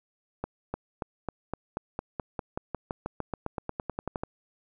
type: accelerating click train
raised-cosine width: 1 ms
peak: -17 dBFS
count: 24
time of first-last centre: 0.44-4.235 s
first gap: 300 ms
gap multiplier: 0.94
effects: none